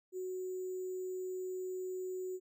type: tone with sample-and-hold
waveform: sine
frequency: 370 Hz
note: F#4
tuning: in tune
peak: -37 dBFS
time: 0.12-2.4 s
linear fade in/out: 50 ms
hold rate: 7350 Hz
effects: none